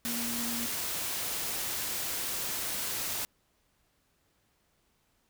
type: tone in noise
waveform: sine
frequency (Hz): 235.5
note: A#3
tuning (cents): +18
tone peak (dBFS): -36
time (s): 0.05-0.66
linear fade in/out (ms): 0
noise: white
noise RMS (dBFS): -34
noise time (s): 0.05-3.25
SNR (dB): -5
effects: pink hiss -72 dBFS RMS until 5.29 s